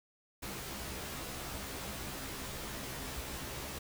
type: noise with comb filter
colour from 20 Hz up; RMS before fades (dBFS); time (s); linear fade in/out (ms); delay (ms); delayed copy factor
pink; -42; 0.42-3.79; 10; 15; +0.9
effects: none